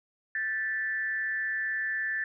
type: tone with frequency modulation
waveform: sine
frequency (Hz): 1762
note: A6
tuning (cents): +2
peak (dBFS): -28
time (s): 0.35-2.24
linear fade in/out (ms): 2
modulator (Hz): 193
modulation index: 0.51
effects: none